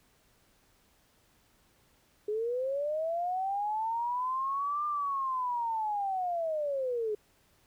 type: linear two-way sweep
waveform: sine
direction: up then down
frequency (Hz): 412.8 to 1200 to 412.8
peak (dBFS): -29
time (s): 2.28-7.15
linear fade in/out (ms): 5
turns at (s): 4.86
effects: pink hiss -67 dBFS RMS until 7.66 s